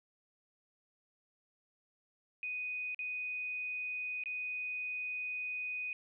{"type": "tone with dropouts", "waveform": "sine", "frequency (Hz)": 2490, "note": "D#7", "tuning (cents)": 1, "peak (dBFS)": -36, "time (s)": [2.43, 5.93], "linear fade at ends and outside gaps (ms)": 1, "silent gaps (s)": [[2.946, 2.991], [4.237, 4.258]], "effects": []}